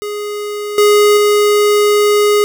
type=tone with level steps; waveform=square; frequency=415.3 Hz; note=G#4; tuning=in tune; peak=-20 / -7 / -9 dBFS; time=0.02-2.44 s; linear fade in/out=0 ms; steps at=0.78 / 1.17 s; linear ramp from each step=2 ms; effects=none